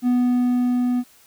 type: tone with level ramp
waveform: triangle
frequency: 246.9 Hz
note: B3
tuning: in tune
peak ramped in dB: -13 to -16 dBFS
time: 0.02-1.04 s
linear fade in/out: 50 ms
effects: white hiss -53 dBFS RMS until 1.26 s